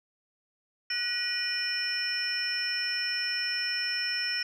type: tone cluster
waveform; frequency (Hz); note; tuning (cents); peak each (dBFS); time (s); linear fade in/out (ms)
sine; 1474 / 1907 / 2439 / 2974 / 5360; F#6 / A#6 / D#7 / F#7 / E8; -7 / +39 / -35 / +8 / +28; -37 / -34 / -34 / -39 / -30; 0.9-4.43; 5
effects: tanh soft clip ceiling -20 dBFS